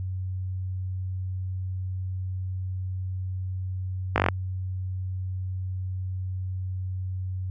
slowing click train, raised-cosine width 0.5 ms, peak -5 dBFS, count 7, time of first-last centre 4.16-4.286 s, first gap 19 ms, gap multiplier 1.04, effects added 93 Hz sine -28 dBFS peak until 7.5 s

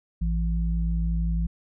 sine tone pair together, 55.64 / 167.7 Hz, A1 / E3, +20 / +30 cents, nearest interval octave + perfect fifth, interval 1910 cents, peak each -23 / -28 dBFS, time 0.21-1.47 s, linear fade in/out 10 ms, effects none

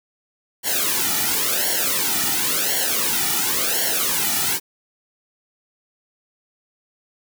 white noise with flanger, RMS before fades -21 dBFS, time 0.63-4.6 s, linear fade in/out 50 ms, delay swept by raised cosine 0.8 to 1.9 ms, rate 0.94 Hz, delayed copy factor -1, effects none

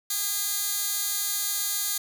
15% pulse tone with high-pass filter, 407.3 Hz, G#4, 34 cents flat, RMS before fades -28 dBFS, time 0.1-1.98 s, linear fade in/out 5 ms, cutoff 6400 Hz, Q 0.58, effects none

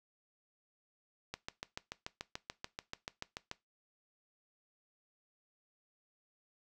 click train, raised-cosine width 0.2 ms, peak -22 dBFS, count 16, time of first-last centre 1.34-3.514 s, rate 6.9 Hz, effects noise-tail reverb RT60 0.2 s tail -19 dB re dry

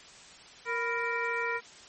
harmonic tone with a mistuned harmonic, 466.2 Hz, A#4, in tune, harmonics 1 / 2 / 3 / 4 / 5, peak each -35 / -35 / -35 / -35 / -35 dBFS, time 0.65-1.61 s, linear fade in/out 50 ms, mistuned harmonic 2, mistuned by +100 cents, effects white hiss -51 dBFS RMS until 1.88 s + MP3 32 kbps

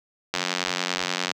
click train, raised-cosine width 0.2 ms, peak -6 dBFS, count 89, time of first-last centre 0.34-1.315 s, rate 90.3 Hz, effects high-pass 150 Hz 12 dB/octave

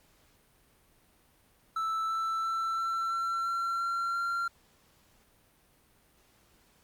triangle tone with pitch steps, 1318.5 / 1326.9 / 1335.4 / 1343.9 / 1352.4 / 1361.1 / 1369.7 / 1378.5 Hz, E6 / E6 / E6 / E6 / E6 / F6 / F6 / F6, 0 / +11 / +22 / +33 / +44 / -45 / -34 / -23 cents, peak -27 dBFS, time 1.76-4.48 s, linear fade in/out 5 ms, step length 340 ms, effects pink hiss -65 dBFS RMS until 6.83 s + Opus 48 kbps

